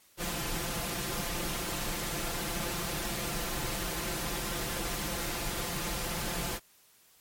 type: noise with comb filter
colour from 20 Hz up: pink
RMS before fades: -34 dBFS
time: 0.17-6.6 s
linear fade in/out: 50 ms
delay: 5.8 ms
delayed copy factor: +0.65
effects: white hiss -62 dBFS RMS until 7.2 s + MP3 64 kbps